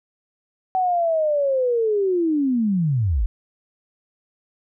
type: linear sweep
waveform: sine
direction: down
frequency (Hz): 757 to 42.6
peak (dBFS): -17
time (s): 0.75-3.26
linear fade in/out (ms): 0
effects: none